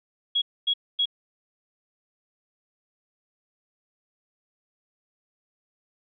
sine tone bursts, 3322 Hz, G#7, in tune, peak -20 dBFS, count 3, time 0.35-1.057 s, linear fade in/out 10 ms, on 69 ms, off 250 ms, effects none

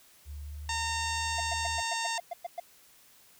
sine tone with pitch glide, 72.8 to 77.58 Hz, D2 to D#2, -15 to -4 cents, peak -38 dBFS, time 0.25-1.83 s, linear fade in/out 50 ms, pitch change +111 cents, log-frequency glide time 0.41-1.01 s
harmonic tone, 914 Hz, A#5, 34 cents flat, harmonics 1 / 2 / 3 / 4 / 5 / 6 / 7 / 8 / 9, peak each -34 / -37 / -39 / -40 / -41 / -42 / -42 / -43 / -44 dBFS, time 0.69-2.18 s, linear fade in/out 2 ms
triangle tone bursts, 695 Hz, F5, 9 cents flat, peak -30 dBFS, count 10, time 1.38-2.6 s, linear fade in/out 5 ms, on 23 ms, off 110 ms
effects white hiss -59 dBFS RMS until 3.39 s

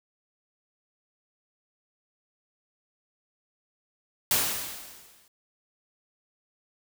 white noise with exponential decay, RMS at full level -22 dBFS, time 4.31-5.28 s, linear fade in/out 2 ms, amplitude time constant 210 ms, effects none

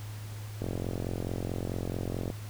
click train, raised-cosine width 2 ms, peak -20 dBFS, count 76, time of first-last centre 0.62-2.302 s, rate 44.6 Hz, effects added 105 Hz sine -38 dBFS peak until 2.49 s + pink hiss -49 dBFS RMS until 2.49 s

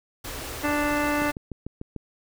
pink band-stop noise, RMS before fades -35 dBFS, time 0.24-1.32 s, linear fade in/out 10 ms, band 140 to 240 Hz, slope 96 dB/octave
harmonic tone, 293.7 Hz, D4, in tune, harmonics 1 / 2 / 3 / 4 / 5 / 6 / 7 / 9, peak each -26 / -29 / -31 / -32 / -33 / -34 / -34 / -36 dBFS, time 0.63-1.32 s, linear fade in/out 20 ms
click train, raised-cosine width 3 ms, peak -21 dBFS, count 6, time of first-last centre 1.22-1.963 s, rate 6.73 Hz
effects none

